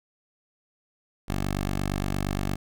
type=tone; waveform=10% pulse; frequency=48.62 Hz; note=G1; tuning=13 cents flat; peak=-18 dBFS; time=1.28-2.56 s; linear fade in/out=10 ms; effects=none